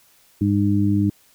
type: harmonic tone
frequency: 101.3 Hz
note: G#2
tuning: 43 cents flat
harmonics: 1 / 2 / 3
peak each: -20 / -20 / -20 dBFS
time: 0.41-1.1 s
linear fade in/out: 5 ms
effects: white hiss -56 dBFS RMS until 1.34 s